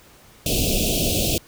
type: band-stop noise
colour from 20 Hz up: pink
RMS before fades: -21 dBFS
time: 0.46-1.38 s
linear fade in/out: 2 ms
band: 710 to 2500 Hz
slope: 96 dB/octave
effects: pink hiss -50 dBFS RMS until 1.47 s